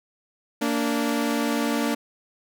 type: tone pair together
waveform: sawtooth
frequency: 230.7 / 290.7 Hz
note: A#3 / D4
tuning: -18 / -18 cents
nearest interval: major third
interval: 400 cents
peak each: -21 dBFS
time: 0.61-1.95 s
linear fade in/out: 10 ms
effects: none